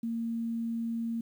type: tone with quantisation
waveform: sine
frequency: 230 Hz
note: A#3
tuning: 23 cents flat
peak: -30 dBFS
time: 0.03-1.21 s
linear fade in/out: 5 ms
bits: 10
effects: none